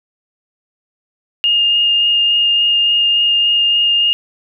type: tone with vibrato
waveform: sine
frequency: 2832 Hz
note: F7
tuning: 23 cents sharp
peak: -10 dBFS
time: 1.44-4.13 s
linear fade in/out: 0 ms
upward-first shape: sine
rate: 3.5 Hz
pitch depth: 8 cents each way
effects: none